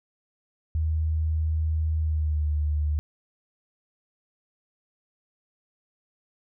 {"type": "tone with pitch glide", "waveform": "sine", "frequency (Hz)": [78.8, 75.11], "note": ["D#2", "D2"], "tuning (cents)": [23, 39], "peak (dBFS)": -22, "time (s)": [0.75, 2.99], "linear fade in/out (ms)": 0, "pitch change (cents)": -84, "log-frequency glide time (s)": [2, 2.46], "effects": []}